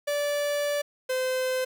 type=tone pair in turn; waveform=45% pulse; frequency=581 / 514.5 Hz; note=D5 / C5; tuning=-19 / -29 cents; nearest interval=major second; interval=210 cents; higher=first; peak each=-25 dBFS; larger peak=neither; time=0.07-0.82 / 1.09-1.65 s; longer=first; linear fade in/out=10 ms; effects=10-bit